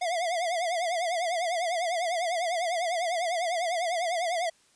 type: tone with vibrato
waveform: square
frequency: 690 Hz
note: F5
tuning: 21 cents flat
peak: -27 dBFS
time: 0.01-4.5 s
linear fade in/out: 10 ms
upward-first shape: triangle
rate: 10 Hz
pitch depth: 130 cents each way
effects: white hiss -63 dBFS RMS until 4.75 s + resampled to 22050 Hz